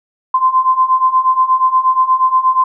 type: beating tone pair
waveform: sine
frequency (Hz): 1031 / 1039.4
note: C6 / C6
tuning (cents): -26 / -12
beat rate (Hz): 8.4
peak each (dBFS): -14 / -11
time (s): 0.34-2.64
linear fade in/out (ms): 5
effects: none